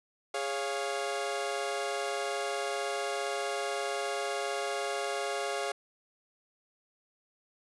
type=chord; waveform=sawtooth; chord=Db major; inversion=second; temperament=equal with one note detuned; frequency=412 / 554.4 / 698.5 Hz; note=Ab4 / Db5 / F5; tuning=-14 / 0 / 0 cents; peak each=-32 dBFS; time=0.34-5.72 s; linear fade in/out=5 ms; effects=resampled to 24000 Hz